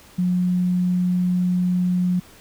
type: tone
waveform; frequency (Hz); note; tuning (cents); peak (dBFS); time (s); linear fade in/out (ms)
sine; 180; F#3; -47; -17; 0.18-2.2; 10
effects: pink hiss -48 dBFS RMS until 2.4 s